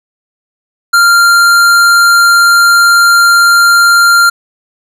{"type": "tone with hard clipping", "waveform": "sine", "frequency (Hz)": 1391, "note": "F6", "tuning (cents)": -7, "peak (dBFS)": -5, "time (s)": [0.93, 4.3], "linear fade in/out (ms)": 10, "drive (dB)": 16, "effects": []}